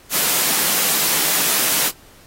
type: high-pass noise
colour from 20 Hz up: white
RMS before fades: -18 dBFS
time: 0.1-1.92 s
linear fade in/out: 50 ms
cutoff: 140 Hz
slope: 48 dB/octave
effects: pink hiss -48 dBFS RMS until 2.26 s + AAC 48 kbps